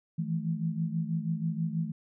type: tone cluster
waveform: sine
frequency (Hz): 161.7 / 167.9 / 216.3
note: E3 / E3 / A3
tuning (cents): -33 / +32 / -29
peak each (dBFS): -31 / -33 / -36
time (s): 0.18-1.92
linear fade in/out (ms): 10
effects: none